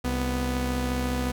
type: tone pair together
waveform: sawtooth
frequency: 65.41 / 247.4 Hz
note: C2 / B3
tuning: 0 / +3 cents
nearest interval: octave + major seventh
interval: 2303 cents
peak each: -24 dBFS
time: 0.04-1.32 s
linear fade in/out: 10 ms
effects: none